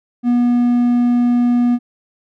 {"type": "tone", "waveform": "triangle", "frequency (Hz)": 242.2, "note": "B3", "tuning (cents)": -34, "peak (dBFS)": -9, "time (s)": [0.23, 1.79], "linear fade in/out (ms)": 50, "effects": []}